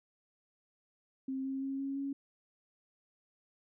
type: tone with pitch steps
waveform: sine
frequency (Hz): 265.5 / 268.3 / 271.1 / 273.9 / 276.8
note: C4 / C4 / C#4 / C#4 / C#4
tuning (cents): +25 / +44 / -38 / -21 / -2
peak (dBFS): -34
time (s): 1.28-2.13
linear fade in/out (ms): 5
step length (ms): 170
effects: none